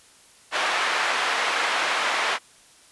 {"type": "band-pass noise", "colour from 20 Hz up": "white", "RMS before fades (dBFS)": -24, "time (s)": [0.51, 2.39], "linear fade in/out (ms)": 50, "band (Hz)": [680, 2100], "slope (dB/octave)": 12, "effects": ["white hiss -53 dBFS RMS until 2.91 s", "resampled to 24000 Hz"]}